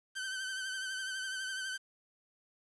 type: tone with vibrato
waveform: sawtooth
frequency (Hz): 1537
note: G6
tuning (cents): -35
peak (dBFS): -33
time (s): 0.15-1.78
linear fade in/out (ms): 20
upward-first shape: triangle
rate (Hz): 12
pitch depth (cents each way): 49
effects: resampled to 24000 Hz + 10-bit